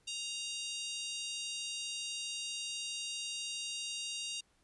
harmonic tone with a mistuned harmonic, 932.3 Hz, A#5, in tune, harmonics 3 / 4 / 5 / 6 / 7 / 8 / 9 / 10, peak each -42 / -44 / -46 / -48 / -49 / -50 / -51 / -52 dBFS, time 0.07-4.41 s, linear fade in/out 10 ms, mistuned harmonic 6, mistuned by +47 cents, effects pink hiss -72 dBFS RMS until 4.63 s + resampled to 24000 Hz

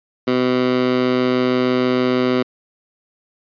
15% pulse tone with high-pass filter, 126.4 Hz, B2, 41 cents sharp, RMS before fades -17 dBFS, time 0.27-2.43 s, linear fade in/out 10 ms, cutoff 260 Hz, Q 1.4, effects resampled to 11025 Hz

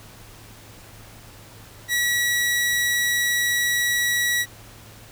sawtooth tone, 1931 Hz, B6, 39 cents flat, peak -16 dBFS, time 1.88-4.46 s, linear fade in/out 50 ms, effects added 108 Hz sine -48 dBFS peak until 5.11 s + pink hiss -46 dBFS RMS until 5.11 s

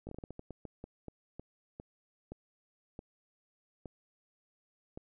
slowing click train, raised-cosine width 2 ms, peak -30 dBFS, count 18, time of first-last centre 0.07-4.975 s, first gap 19 ms, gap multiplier 1.29, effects none

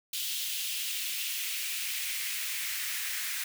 white noise with high-pass filter sweep, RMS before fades -34 dBFS, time 0.13-3.44 s, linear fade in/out 5 ms, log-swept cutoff 3200 to 1800 Hz, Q 2.3, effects none

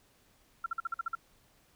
sine tone bursts, 1360 Hz, F6, 46 cents flat, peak -30 dBFS, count 8, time 0.64-1.152 s, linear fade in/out 5 ms, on 22 ms, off 48 ms, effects pink hiss -66 dBFS RMS until 1.75 s

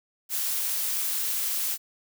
blue noise, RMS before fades -28 dBFS, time 0.29-1.78 s, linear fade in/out 50 ms, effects none

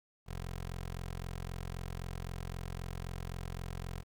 15% pulse tone with notch filter, 43.83 Hz, F1, 7 cents sharp, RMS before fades -41 dBFS, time 0.26-4.04 s, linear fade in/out 50 ms, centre 290 Hz, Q 1.4, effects 11-bit

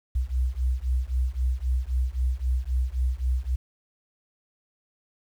sine beating tone pair, 61.4 / 65.2 Hz, B1 / C2, -9 / -5 cents, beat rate 3.8 Hz, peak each -25 dBFS, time 0.15-3.56 s, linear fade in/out 10 ms, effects tanh soft clip ceiling -16 dBFS + 9-bit

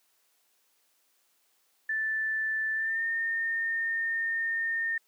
sine tone with pitch glide, 1760 to 1824.2 Hz, A6 to A#6, 0 to -38 cents, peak -27 dBFS, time 1.89-4.98 s, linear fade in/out 5 ms, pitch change +62 cents, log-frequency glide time 2.74-3.04 s, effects white hiss -70 dBFS RMS until 5.07 s + high-pass 300 Hz 12 dB/octave

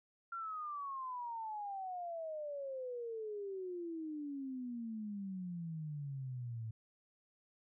sine exponential sweep, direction down, 1383 to 109.4 Hz, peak -40 dBFS, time 0.32-6.71 s, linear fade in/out 5 ms, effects none

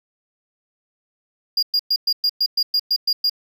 triangle tone bursts, 4832 Hz, D8, 48 cents sharp, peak -14 dBFS, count 11, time 1.57-3.297 s, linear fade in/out 5 ms, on 57 ms, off 110 ms, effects none

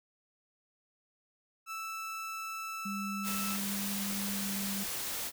30% pulse tone, 1318.5 Hz, E6, in tune, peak -35 dBFS, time 1.66-3.58 s, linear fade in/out 50 ms
sine tone with pitch glide, 200 to 197.82 Hz, G3 to G3, +35 to +16 cents, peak -36 dBFS, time 2.85-4.84 s, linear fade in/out 10 ms, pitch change -19 cents, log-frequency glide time 4.14-4.53 s
white noise, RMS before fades -37 dBFS, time 3.23-5.32 s, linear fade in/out 50 ms
effects none

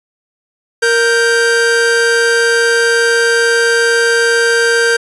45% pulse tone pair together, 466.2 / 1568.1 Hz, A#4 / G6, 0 / 0 cents, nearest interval octave + major sixth, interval 2100 cents, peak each -12 dBFS, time 0.82-4.97 s, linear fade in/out 10 ms, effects resampled to 24000 Hz

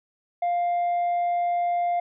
sine tone with tanh clipping, 700 Hz, F5, 4 cents sharp, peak -22 dBFS, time 0.42-2 s, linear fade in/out 5 ms, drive 2 dB, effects none

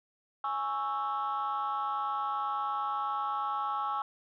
sine chord, C# minor, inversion second, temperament equal, 830.6 / 1108.7 / 1318.5 Hz, G#5 / C#6 / E6, 0 / 0 / 0 cents, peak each -33 dBFS, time 0.44-4.02 s, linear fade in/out 2 ms, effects tanh soft clip ceiling -25 dBFS

